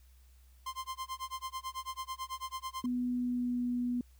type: tone with tremolo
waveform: 45% pulse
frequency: 1046.5 Hz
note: C6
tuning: in tune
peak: -35 dBFS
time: 0.66-2.86 s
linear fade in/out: 5 ms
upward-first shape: sine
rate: 9.1 Hz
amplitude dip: 100%
type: tone with pitch glide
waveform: sine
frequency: 246.9 to 244.6 Hz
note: B3 to B3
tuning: 0 to -16 cents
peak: -30 dBFS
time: 2.84-4.01 s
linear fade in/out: 2 ms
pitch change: -16 cents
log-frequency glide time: 3.11-3.63 s
effects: added 63 Hz sine -57 dBFS peak until 4.19 s + white hiss -70 dBFS RMS until 4.19 s